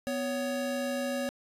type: tone pair together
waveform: square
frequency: 248.8 / 558 Hz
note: B3 / C#5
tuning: +13 / +11 cents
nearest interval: octave + major second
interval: 1398 cents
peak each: -34 / -33 dBFS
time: 0.07-1.29 s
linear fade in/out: 0 ms
effects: resampled to 32000 Hz